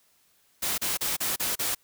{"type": "noise bursts", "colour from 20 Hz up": "white", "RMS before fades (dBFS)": -28, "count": 6, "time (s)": [0.62, 1.75], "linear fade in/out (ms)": 10, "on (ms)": 160, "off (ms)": 34, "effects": ["white hiss -65 dBFS RMS until 1.83 s"]}